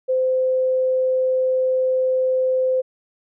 sine tone, 516 Hz, C5, 24 cents flat, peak -16 dBFS, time 0.08-2.82 s, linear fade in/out 20 ms, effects none

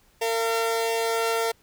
sawtooth tone pair together, 455.8 / 683 Hz, A#4 / F5, -39 / -39 cents, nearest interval perfect fifth, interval 700 cents, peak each -20 / -25 dBFS, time 0.21-1.52 s, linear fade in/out 10 ms, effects pink hiss -61 dBFS RMS until 1.62 s

